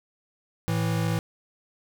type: tone pair together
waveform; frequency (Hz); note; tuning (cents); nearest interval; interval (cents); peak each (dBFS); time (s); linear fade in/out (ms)
square; 110 / 164.37; A2 / E3; 0 / -5; perfect fifth; 695; -27 / -27; 0.68-1.19; 0
effects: none